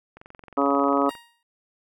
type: click train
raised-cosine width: 0.5 ms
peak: -29 dBFS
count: 23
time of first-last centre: 0.17-1.152 s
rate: 22.4 Hz
type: harmonic tone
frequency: 140 Hz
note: C#3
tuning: 18 cents sharp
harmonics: 2 / 3 / 4 / 5 / 6 / 7 / 8 / 9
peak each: -23 / -27 / -26 / -28 / -32 / -28 / -29 / -26 dBFS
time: 0.57-1.1 s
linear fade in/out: 10 ms
type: tone with exponential decay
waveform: 15% pulse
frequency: 939 Hz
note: A#5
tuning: 12 cents sharp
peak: -28 dBFS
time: 1.09-1.43 s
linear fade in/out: 2 ms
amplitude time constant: 73 ms
effects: none